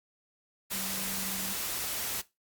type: tone in noise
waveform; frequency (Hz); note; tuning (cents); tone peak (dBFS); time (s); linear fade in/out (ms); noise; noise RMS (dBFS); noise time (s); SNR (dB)
sine; 191.9; G3; -37; -42; 0.72-1.54; 20; white; -34; 0.7-2.22; -11
effects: noise-tail reverb RT60 0.2 s tail -17 dB re dry + Opus 48 kbps